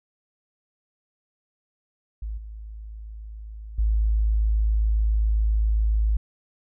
sine tone with level steps, 53.7 Hz, A1, 41 cents flat, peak -28 / -35 / -18 dBFS, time 2.22-6.17 s, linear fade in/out 5 ms, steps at 2.37 / 3.78 s, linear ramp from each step 10 ms, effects none

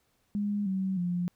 sine tone with pitch steps, 205.1 / 190.26 / 176.5 Hz, G#3 / F#3 / F3, -21 / +49 / +19 cents, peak -27 dBFS, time 0.35-1.28 s, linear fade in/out 0 ms, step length 310 ms, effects pink hiss -72 dBFS RMS until 1.35 s

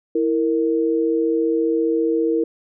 sine tone pair together, 327.8 / 462.7 Hz, E4 / A#4, -10 / -13 cents, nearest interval tritone, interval 597 cents, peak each -19 dBFS, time 0.15-2.44 s, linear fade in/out 5 ms, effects none

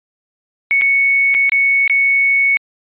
sine tone with dropouts, 2217 Hz, C#7, in tune, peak -10 dBFS, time 0.71-2.57 s, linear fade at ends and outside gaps 0 ms, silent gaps 0.812-0.819 / 1.342-1.348 / 1.494-1.52 / 1.877-1.898 s, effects resampled to 8000 Hz

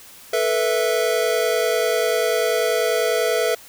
square chord, A suspended second, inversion none, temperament equal with one note detuned, 440 / 490.2 / 659.3 Hz, A4 / B4 / E5, 0 / -13 / 0 cents, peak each -23 dBFS, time 0.33-3.55 s, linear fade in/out 5 ms, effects white hiss -44 dBFS RMS until 3.68 s

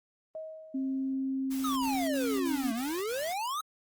sine tone with exponential decay, 633 Hz, D#5, 30 cents sharp, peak -35 dBFS, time 0.35-1.46 s, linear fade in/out 1 ms, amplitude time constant 240 ms
sine tone with pitch glide, 266.5 to 271 Hz, C4 to C#4, +32 to -39 cents, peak -29 dBFS, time 0.74-2.72 s, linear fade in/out 10 ms, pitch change +29 cents, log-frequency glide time 1.81-2.14 s
white noise bursts, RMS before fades -44 dBFS, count 6, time 1.5-3.345 s, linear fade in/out 20 ms, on 270 ms, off 45 ms
square exponential two-way sweep, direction down then up, 1300 to 219.4 to 1300 Hz, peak -32 dBFS, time 1.64-3.61 s, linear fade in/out 5 ms, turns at 2.73 s
effects Opus 24 kbps

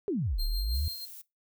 sine exponential two-way sweep, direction down then up, 440 to 32.7 to 82.5 Hz, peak -27 dBFS, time 0.08-0.88 s, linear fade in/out 0 ms, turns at 0.41 s
45% pulse tone with tremolo, 4186 Hz, C8, in tune, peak -34 dBFS, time 0.38-1.06 s, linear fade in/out 20 ms, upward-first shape sine, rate 6.2 Hz, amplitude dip 50%
violet noise, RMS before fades -46 dBFS, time 0.74-1.22 s, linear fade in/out 10 ms
effects noise-tail reverb RT60 0.2 s tail -20 dB re dry

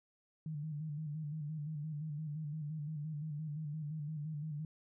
sine tone with vibrato, 151.9 Hz, D#3, 41 cents flat, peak -38 dBFS, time 0.46-4.65 s, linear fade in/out 2 ms, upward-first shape square, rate 5.8 Hz, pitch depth 58 cents each way, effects none

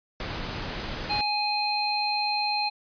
pink noise, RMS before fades -33 dBFS, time 0.2-1.21 s, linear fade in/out 2 ms
harmonic tone, 832 Hz, G#5, 3 cents sharp, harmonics 1 / 3 / 5, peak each -27 / -31 / -28 dBFS, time 1.09-2.7 s, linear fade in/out 20 ms
effects resampled to 11025 Hz

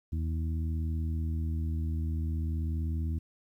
harmonic tone, 80.4 Hz, E2, 43 cents flat, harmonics 1 / 2 / 3 / 4, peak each -29 / -40 / -41 / -46 dBFS, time 0.12-3.19 s, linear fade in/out 10 ms, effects 11-bit

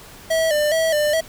square tone with vibrato, 622.3 Hz, D#5, in tune, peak -17 dBFS, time 0.3-1.21 s, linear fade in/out 10 ms, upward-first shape square, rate 2.4 Hz, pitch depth 71 cents each way, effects pink hiss -42 dBFS RMS until 1.28 s

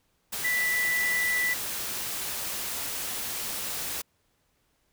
sine tone in noise, 1975.5 Hz, B6, in tune, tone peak -24 dBFS, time 0.44-1.54 s, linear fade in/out 10 ms, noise white, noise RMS -33 dBFS, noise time 0.32-4.02 s, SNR +6 dB, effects pink hiss -71 dBFS RMS until 4.92 s

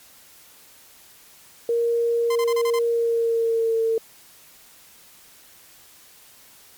sine tone with pitch glide, 468 to 451.3 Hz, A#4 to A4, +7 to +44 cents, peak -18 dBFS, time 1.69-3.98 s, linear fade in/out 2 ms, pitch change -63 cents, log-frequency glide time 2.85-3.82 s
sawtooth tone bursts, 1037 Hz, C6, 16 cents flat, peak -23 dBFS, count 6, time 2.3-2.791 s, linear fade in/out 5 ms, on 56 ms, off 31 ms
effects white hiss -50 dBFS RMS until 6.77 s + MP3 96 kbps

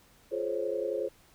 sine chord, Db major seventh, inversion first, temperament equal with one note detuned, 349.2 / 425 / 523.3 / 554.4 Hz, F4 / Ab4 / C5 / Db5, 0 / +40 / 0 / 0 cents, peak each -37 / -34 / -33 / -36 dBFS, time 0.31-1.09 s, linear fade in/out 20 ms, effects pink hiss -61 dBFS RMS until 1.34 s

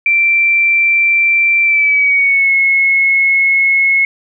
sine tone with pitch glide, 2349 to 2179 Hz, D7 to C#7, 0 to -30 cents, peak -8 dBFS, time 0.06-4.05 s, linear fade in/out 2 ms, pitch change -130 cents, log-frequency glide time 1.63-2.53 s, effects none

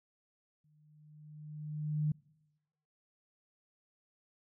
sine tone with exponential growth, 151.4 Hz, D#3, 47 cents flat, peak -27 dBFS, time 0.64-2.12 s, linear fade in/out 5 ms, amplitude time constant 320 ms, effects noise-tail reverb RT60 1.0 s tail -25 dB re dry

